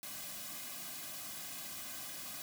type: noise with comb filter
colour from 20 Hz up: white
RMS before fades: -45 dBFS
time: 0.03-2.42 s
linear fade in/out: 0 ms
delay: 2.2 ms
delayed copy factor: -1
effects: none